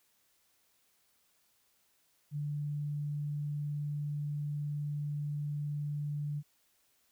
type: tone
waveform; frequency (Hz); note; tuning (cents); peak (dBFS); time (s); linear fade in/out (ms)
sine; 146.83; D3; 0; -33; 2.31-6.43; 50
effects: white hiss -72 dBFS RMS until 7.11 s